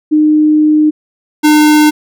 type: tone pair in turn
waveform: sine / square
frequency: 305.2 / 302.6 Hz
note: D#4 / D#4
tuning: -33 / -48 cents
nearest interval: unison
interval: 15 cents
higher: first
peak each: -5 dBFS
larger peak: neither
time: 0.11-0.91 / 1.43-1.91 s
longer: first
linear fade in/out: 20 ms
effects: none

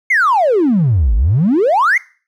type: exponential two-way sweep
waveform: triangle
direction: down then up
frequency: 2217 to 48.45 to 2217 Hz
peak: -6 dBFS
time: 0.1-1.98 s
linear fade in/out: 10 ms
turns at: 1.15 s
effects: noise-tail reverb RT60 0.4 s tail -23 dB re dry + tanh soft clip ceiling -6 dBFS

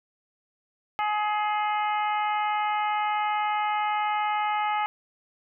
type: harmonic tone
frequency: 421.1 Hz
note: G#4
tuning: 24 cents sharp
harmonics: 2 / 3 / 4 / 5 / 6 / 7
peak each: -25 / -30 / -40 / -34 / -41 / -41 dBFS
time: 0.99-4.86 s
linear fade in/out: 0 ms
effects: none

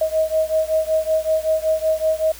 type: beating tone pair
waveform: sine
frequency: 630 / 635.3 Hz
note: D#5 / D#5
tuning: +21 / +36 cents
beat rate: 5.3 Hz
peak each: -19 / -20 dBFS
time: 0.01-2.32 s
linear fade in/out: 5 ms
effects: added 60 Hz sine -43 dBFS peak until 2.39 s + white hiss -40 dBFS RMS until 2.39 s

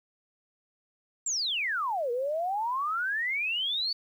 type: exponential two-way sweep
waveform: sine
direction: down then up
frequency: 7670 to 466.2 to 4563 Hz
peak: -27 dBFS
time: 1.26-3.93 s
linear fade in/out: 5 ms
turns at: 2.11 s
effects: 10-bit

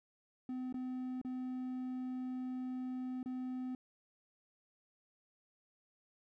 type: tone with dropouts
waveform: triangle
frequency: 254.8 Hz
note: C4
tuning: 46 cents flat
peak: -36 dBFS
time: 0.49-3.75 s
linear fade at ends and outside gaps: 2 ms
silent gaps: 0.726-0.742 / 1.215-1.248 / 3.23-3.259 s
effects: none

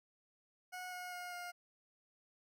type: tone with pitch steps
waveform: 20% pulse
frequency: 730 / 722.9 / 715.8 / 708.8 Hz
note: F#5 / F#5 / F5 / F5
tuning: -24 / -40 / +42 / +25 cents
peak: -39 dBFS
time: 0.72-1.52 s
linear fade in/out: 20 ms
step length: 200 ms
effects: none

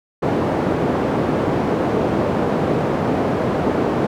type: band-pass noise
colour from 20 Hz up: white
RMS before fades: -19 dBFS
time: 0.22-4.07 s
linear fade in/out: 10 ms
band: 120 to 510 Hz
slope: 12 dB/octave
effects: none

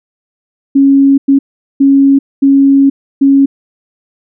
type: tone bursts at uneven times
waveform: sine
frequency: 275.3 Hz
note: C#4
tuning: 12 cents flat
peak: -3 dBFS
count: 5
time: 0.75-1.18 / 1.28-1.39 / 1.8-2.19 / 2.42-2.9 / 3.21-3.46 s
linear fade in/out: 10 ms
effects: none

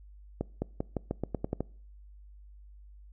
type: accelerating click train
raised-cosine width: 2 ms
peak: -17 dBFS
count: 10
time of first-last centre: 0.41-1.606 s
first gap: 210 ms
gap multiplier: 0.88
effects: noise-tail reverb RT60 0.5 s tail -24 dB re dry + added 50 Hz sine -49 dBFS peak until 3.12 s

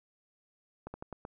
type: slowing click train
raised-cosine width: 1 ms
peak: -27 dBFS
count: 5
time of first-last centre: 0.87-1.251 s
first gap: 70 ms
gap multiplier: 1.21
effects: none

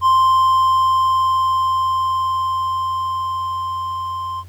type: tone with level ramp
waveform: triangle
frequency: 1046.5 Hz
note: C6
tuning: in tune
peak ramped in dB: -8 to -21 dBFS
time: 0.01-4.44 s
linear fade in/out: 50 ms
effects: added 90 Hz sine -36 dBFS peak until 4.48 s + pink hiss -53 dBFS RMS until 4.48 s

